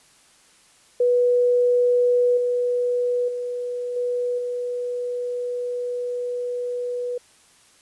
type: tone with level steps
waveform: sine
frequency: 490 Hz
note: B4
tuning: 14 cents flat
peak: -15 / -19 / -25 / -21 / -24 dBFS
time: 1-7.18 s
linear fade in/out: 5 ms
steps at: 2.37 / 3.28 / 3.96 / 4.38 s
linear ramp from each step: 5 ms
effects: white hiss -55 dBFS RMS until 7.81 s + resampled to 24000 Hz